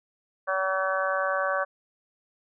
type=harmonic tone; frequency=190 Hz; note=F#3; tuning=46 cents sharp; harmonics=3 / 4 / 5 / 6 / 7 / 8 / 9; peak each=-28 / -34 / -40 / -29 / -38 / -30 / -37 dBFS; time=0.47-1.65 s; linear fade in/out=20 ms; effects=none